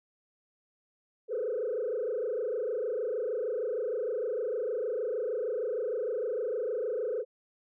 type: tone with frequency modulation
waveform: sine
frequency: 466.2 Hz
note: A#4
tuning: in tune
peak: -28 dBFS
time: 1.28-7.25 s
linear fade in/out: 50 ms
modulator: 26.5 Hz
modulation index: 2.1
effects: tanh soft clip ceiling -25 dBFS